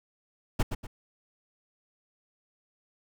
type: noise with echo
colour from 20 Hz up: brown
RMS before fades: -22 dBFS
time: 0.59-0.63 s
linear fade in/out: 10 ms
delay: 120 ms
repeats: 2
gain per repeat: -8 dB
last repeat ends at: 0.87 s
effects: none